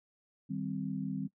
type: chord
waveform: sine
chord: C minor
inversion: first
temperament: equal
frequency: 155.56 / 196 / 261.6 Hz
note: Eb3 / G3 / C4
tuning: 0 / 0 / 0 cents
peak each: -39 / -37 / -38 dBFS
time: 0.49-1.28 s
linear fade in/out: 20 ms
effects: noise-tail reverb RT60 0.1 s tail -19 dB re dry